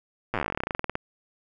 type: slowing click train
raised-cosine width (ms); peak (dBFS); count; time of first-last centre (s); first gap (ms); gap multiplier
0.5; -12; 25; 0.34-0.954; 8; 1.09
effects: none